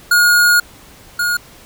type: tone pair in turn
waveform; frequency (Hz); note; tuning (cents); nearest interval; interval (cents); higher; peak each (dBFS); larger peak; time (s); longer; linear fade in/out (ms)
square; 1435 / 1435; F6 / F6; +47 / +47; unison; 0; neither; -9 / -15; first; 0.11-0.6 / 1.19-1.37; first; 5
effects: pink hiss -42 dBFS RMS until 1.65 s